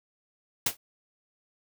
white noise with exponential decay, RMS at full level -20 dBFS, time 0.66-0.77 s, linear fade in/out 5 ms, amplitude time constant 22 ms, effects none

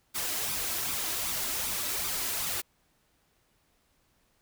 white noise with flanger, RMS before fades -32 dBFS, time 0.14-2.62 s, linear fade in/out 20 ms, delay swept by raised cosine 0.82 to 3.12 ms, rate 2.6 Hz, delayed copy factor +0.5, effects pink hiss -70 dBFS RMS until 4.41 s

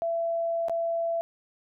sine tone with dropouts, 670 Hz, E5, 28 cents sharp, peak -25 dBFS, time 0.02-1.21 s, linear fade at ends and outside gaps 0 ms, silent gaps 0.684-0.696 s, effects none

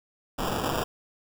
white noise with sample-and-hold, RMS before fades -28 dBFS, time 0.38-0.84 s, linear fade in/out 10 ms, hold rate 2100 Hz, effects none

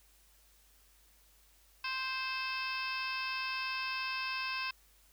harmonic tone, 523 Hz, C5, 1 cent flat, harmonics 2 / 3 / 4 / 5 / 6 / 7 / 8 / 9 / 10, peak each -40 / -42 / -48 / -38 / -49 / -50 / -51 / -47 / -45 dBFS, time 1.84-4.71 s, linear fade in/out 5 ms, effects added 50 Hz sine -66 dBFS peak until 5.12 s + white hiss -66 dBFS RMS until 5.12 s

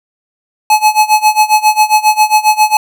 square tone with tremolo, 855 Hz, A5, 50 cents flat, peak -4 dBFS, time 0.7-2.77 s, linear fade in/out 2 ms, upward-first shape sine, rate 7.4 Hz, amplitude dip 90%, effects none

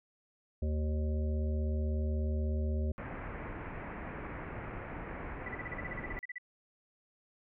harmonic tone, 76.3 Hz, D#2, 33 cents flat, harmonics 1 / 3 / 5 / 7 / 8, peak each -30 / -40 / -44 / -47 / -48 dBFS, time 0.62-2.92 s, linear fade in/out 5 ms
pink low-pass noise, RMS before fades -42 dBFS, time 2.98-6.19 s, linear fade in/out 0 ms, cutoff 2300 Hz, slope 48 dB/octave
sine tone bursts, 1975.5 Hz, B6, in tune, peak -38 dBFS, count 15, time 5.46-6.383 s, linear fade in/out 5 ms, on 27 ms, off 37 ms
effects none

